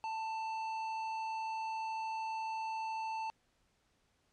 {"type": "tone with tanh clipping", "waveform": "sine", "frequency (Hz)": 887, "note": "A5", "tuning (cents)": 14, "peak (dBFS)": -38, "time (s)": [0.04, 3.3], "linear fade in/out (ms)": 0, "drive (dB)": 11, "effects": ["pink hiss -75 dBFS RMS until 4.32 s", "low-pass 8000 Hz 12 dB/octave"]}